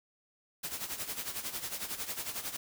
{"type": "noise with tremolo", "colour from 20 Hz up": "white", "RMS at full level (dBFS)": -36, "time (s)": [0.63, 2.57], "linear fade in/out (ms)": 10, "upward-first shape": "sine", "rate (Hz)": 11, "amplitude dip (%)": 70, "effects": []}